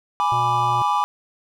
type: chord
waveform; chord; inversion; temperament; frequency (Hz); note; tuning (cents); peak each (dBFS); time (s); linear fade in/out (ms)
triangle; G# diminished; none; equal; 830.6 / 987.8 / 1174.7; G#5 / B5 / D6; 0 / 0 / 0; -20; 0.2-1.04; 0
type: harmonic tone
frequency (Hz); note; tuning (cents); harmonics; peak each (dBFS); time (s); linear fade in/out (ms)
121.3; B2; -31; 1 / 3 / 5 / 6; -27 / -37 / -41 / -43; 0.32-0.82; 0
effects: none